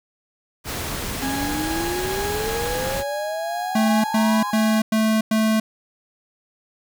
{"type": "noise", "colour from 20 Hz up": "pink", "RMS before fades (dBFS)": -28, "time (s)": [0.64, 3.04], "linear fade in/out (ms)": 50}
{"type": "tone with tremolo", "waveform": "30% pulse", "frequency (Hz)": 827, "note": "G#5", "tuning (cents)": -8, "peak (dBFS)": -25, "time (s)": [1.22, 4.8], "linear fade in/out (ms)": 5, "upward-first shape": "triangle", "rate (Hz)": 2.2, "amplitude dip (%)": 25}
{"type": "exponential sweep", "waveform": "sine", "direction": "up", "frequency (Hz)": [261.6, 1046.5], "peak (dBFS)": -25, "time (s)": [1.22, 4.51], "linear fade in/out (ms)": 10}
{"type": "tone bursts", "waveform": "square", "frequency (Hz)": 219.1, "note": "A3", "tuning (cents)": -7, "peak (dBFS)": -17, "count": 5, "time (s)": [3.75, 5.6], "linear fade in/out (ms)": 5, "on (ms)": 290, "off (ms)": 100}
{"effects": []}